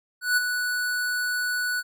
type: tone with ADSR envelope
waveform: square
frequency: 1479 Hz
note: F#6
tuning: 1 cent flat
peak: -18 dBFS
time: 0.21-1.83 s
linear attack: 160 ms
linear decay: 20 ms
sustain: -7 dB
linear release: 41 ms
effects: none